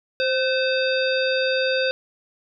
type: harmonic tone with a mistuned harmonic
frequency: 523.3 Hz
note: C5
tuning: in tune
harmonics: 1 / 3 / 5 / 7 / 9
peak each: -21 / -26 / -28 / -29 / -31 dBFS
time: 0.2-1.91 s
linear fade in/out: 0 ms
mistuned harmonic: 3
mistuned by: -44 cents
effects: none